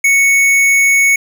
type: tone with tanh clipping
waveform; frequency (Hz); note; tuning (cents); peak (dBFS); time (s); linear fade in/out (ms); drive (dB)
sine; 2217; C#7; 0; -9; 0.04-1.16; 5; 17
effects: none